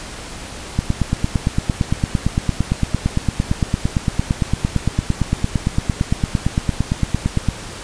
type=click train; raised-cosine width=5 ms; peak=-3 dBFS; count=60; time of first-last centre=0.79-7.487 s; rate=8.81 Hz; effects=pink hiss -32 dBFS RMS until 7.83 s + resampled to 22050 Hz